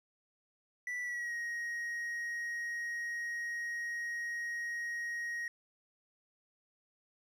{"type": "tone with pitch glide", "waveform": "triangle", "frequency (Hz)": [1967, 1882.5], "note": ["B6", "A#6"], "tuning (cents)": [-7, 16], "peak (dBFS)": -34, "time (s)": [0.87, 5.48], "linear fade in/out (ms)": 2, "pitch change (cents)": -77, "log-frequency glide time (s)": [1.02, 1.34], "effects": []}